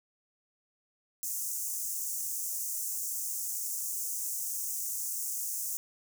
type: high-pass noise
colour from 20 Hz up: pink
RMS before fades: -35 dBFS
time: 1.23-5.77 s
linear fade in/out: 0 ms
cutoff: 6200 Hz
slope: 48 dB/octave
effects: none